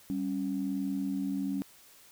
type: tone pair together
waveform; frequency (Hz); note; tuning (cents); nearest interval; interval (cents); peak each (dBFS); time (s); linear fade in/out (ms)
sine; 195.5 / 276.5; G3 / C#4; -4 / -4; tritone; 600; -33 / -31; 0.1-1.62; 0
effects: tanh soft clip ceiling -22 dBFS + white hiss -57 dBFS RMS until 2.11 s